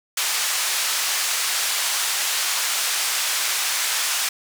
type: band-pass noise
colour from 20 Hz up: white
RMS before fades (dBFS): -23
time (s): 0.17-4.29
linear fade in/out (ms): 5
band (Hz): 950 to 8700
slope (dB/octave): 12
effects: none